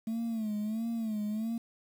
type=tone with vibrato; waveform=sine; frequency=220 Hz; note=A3; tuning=in tune; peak=-28 dBFS; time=0.07-1.58 s; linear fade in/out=5 ms; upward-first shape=sine; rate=1.5 Hz; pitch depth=90 cents each way; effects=tanh soft clip ceiling -30 dBFS + 9-bit